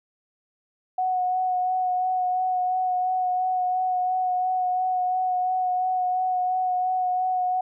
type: tone with vibrato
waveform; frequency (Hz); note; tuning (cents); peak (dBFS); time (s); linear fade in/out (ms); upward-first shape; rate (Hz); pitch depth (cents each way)
sine; 736; F#5; -9; -21; 0.98-7.61; 5; sine; 2.9; 18
effects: none